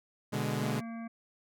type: chord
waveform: sawtooth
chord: G# diminished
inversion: first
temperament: equal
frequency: 123.47 / 146.83 / 207.7 Hz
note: B2 / D3 / G#3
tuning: 0 / 0 / 0 cents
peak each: -31 dBFS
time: 0.32-0.81 s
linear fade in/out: 20 ms
type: harmonic tone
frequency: 229.1 Hz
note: A#3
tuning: 30 cents flat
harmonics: 1 / 3 / 5 / 7 / 9 / 10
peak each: -38 / -48 / -52 / -55 / -57 / -58 dBFS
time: 0.62-1.08 s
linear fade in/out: 10 ms
effects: none